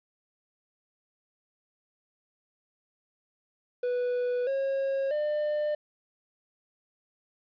triangle tone with pitch steps, 492.5 / 543.3 / 599.4 Hz, B4 / C#5 / D5, -5 / -35 / +35 cents, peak -24 dBFS, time 3.83-5.75 s, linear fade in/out 5 ms, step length 640 ms, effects resampled to 11025 Hz + 10-bit

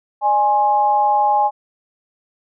sine tone with amplitude modulation, 830.6 Hz, G#5, in tune, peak -9 dBFS, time 0.21-1.51 s, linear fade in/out 50 ms, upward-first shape sine, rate 232 Hz, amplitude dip 70%, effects none

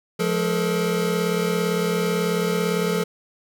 square tone cluster, 175.2 / 212.4 / 429.6 / 467.6 Hz, F3 / G#3 / A4 / A#4, +6 / +39 / -41 / +5 cents, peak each -25 / -32 / -25 / -28 dBFS, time 0.19-3.04 s, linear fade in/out 10 ms, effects none

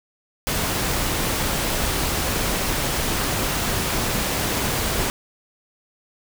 pink noise, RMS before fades -23 dBFS, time 0.47-5.1 s, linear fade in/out 0 ms, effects none

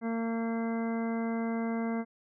harmonic tone, 228.3 Hz, A#3, 36 cents flat, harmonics 1 / 2 / 3 / 4 / 5 / 6 / 7 / 9, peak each -30 / -38 / -40 / -45 / -47 / -49 / -48 / -47 dBFS, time 0.01-2.05 s, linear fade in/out 50 ms, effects none

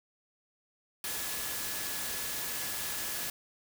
sine tone in noise, 1700 Hz, G#6, 40 cents sharp, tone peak -47 dBFS, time 1.04-3.3 s, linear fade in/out 2 ms, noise white, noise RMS -36 dBFS, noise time 1.04-3.3 s, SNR -14 dB, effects none

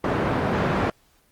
pink band-pass noise, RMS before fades -23 dBFS, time 0.04-0.9 s, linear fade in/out 2 ms, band 110 to 1500 Hz, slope 12 dB/octave, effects pink hiss -61 dBFS RMS until 1.31 s + Opus 24 kbps

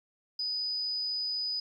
sine tone, 4978 Hz, D#8, in tune, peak -30 dBFS, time 0.39-1.6 s, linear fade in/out 5 ms, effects 11-bit

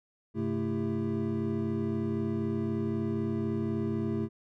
triangle tone cluster, 100.1 / 133.4 / 221.4 / 333.3 / 397.2 Hz, G2 / C3 / A3 / E4 / G4, +37 / +34 / +11 / +19 / +23 cents, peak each -35 / -35 / -30 / -33 / -35 dBFS, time 0.34-4.29 s, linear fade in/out 50 ms, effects none

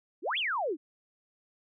sine exponential two-way sweep, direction up then down, 272.8 to 3507 to 272.8 Hz, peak -28 dBFS, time 0.22-0.77 s, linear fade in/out 50 ms, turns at 0.38 s, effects none

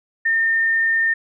sine tone, 1815 Hz, A#6, 47 cents flat, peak -15 dBFS, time 0.25-1.14 s, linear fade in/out 10 ms, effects none

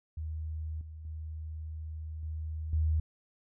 sine tone with level steps, 78.5 Hz, D#2, 16 cents sharp, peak -34 / -42 / -37 / -34 / -25 dBFS, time 0.17-3 s, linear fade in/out 5 ms, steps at 0.81 / 1.05 / 2.23 / 2.73 s, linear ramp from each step 2 ms, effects none

